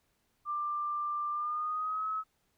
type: tone with pitch glide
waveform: sine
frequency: 1186 to 1285.9 Hz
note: D6 to E6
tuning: +17 to -43 cents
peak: -31 dBFS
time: 0.45-2.24 s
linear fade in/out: 50 ms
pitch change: +140 cents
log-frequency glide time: 1.31-2.07 s
effects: pink hiss -75 dBFS RMS until 2.57 s

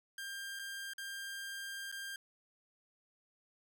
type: tone with dropouts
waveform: sawtooth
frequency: 1596 Hz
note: G6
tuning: 31 cents sharp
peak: -38 dBFS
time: 0.18-2.16 s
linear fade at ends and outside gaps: 2 ms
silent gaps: 0.591-0.594 / 0.935-0.981 / 1.916-1.924 s
effects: none

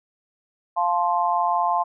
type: chord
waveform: sine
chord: F major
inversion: none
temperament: just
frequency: 698.5 / 873.1 / 1047.7 Hz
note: F5 / A5 / C6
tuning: 0 / -14 / +2 cents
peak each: -23 dBFS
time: 0.76-1.84 s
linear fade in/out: 20 ms
effects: none

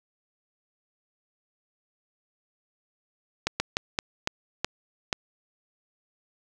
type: slowing click train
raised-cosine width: 0.2 ms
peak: -7 dBFS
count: 7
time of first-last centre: 3.47-5.128 s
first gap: 130 ms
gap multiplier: 1.3
effects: 8-bit

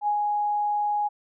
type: tone with ADSR envelope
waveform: sine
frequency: 830.6 Hz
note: G#5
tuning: in tune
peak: -20 dBFS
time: 0.01-1.09 s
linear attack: 64 ms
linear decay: 83 ms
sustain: -2 dB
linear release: 22 ms
effects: none

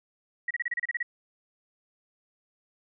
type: tone bursts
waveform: sine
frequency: 1914 Hz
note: A#6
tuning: 45 cents sharp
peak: -26 dBFS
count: 10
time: 0.48-1.029 s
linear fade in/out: 5 ms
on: 27 ms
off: 31 ms
effects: none

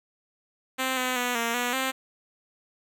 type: tone with pitch steps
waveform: 5% pulse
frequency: 260.8 / 254.1 / 246.1 / 232.2 / 244.3 / 263.1 Hz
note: C4 / B3 / B3 / A#3 / B3 / C4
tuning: -5 / +49 / -6 / -7 / -19 / +10 cents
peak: -14 dBFS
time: 0.78-1.92 s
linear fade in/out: 20 ms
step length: 190 ms
effects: none

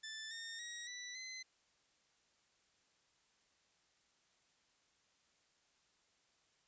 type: tone with pitch steps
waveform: 15% pulse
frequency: 1760 / 1827.3 / 1897.2 / 1969.8 / 2045 Hz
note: A6 / A#6 / A#6 / B6 / C7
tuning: 0 / -35 / +30 / -5 / -40 cents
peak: -39 dBFS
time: 0.03-1.43 s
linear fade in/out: 10 ms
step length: 280 ms
effects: white hiss -75 dBFS RMS until 6.67 s + resampled to 16000 Hz

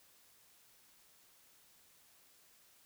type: silence
effects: white hiss -66 dBFS RMS until 2.85 s

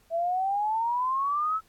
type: exponential sweep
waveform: sine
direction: up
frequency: 655 to 1319 Hz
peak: -24 dBFS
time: 0.1-1.61 s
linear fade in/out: 50 ms
effects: pink hiss -63 dBFS RMS until 1.68 s + AAC 64 kbps

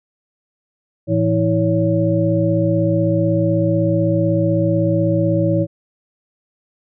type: tone cluster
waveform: sine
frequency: 110.6 / 166.6 / 324.5 / 561 Hz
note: A2 / E3 / E4 / C#5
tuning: +9 / +19 / -27 / +21 cents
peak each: -19 dBFS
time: 1.07-5.67 s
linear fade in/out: 50 ms
effects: none

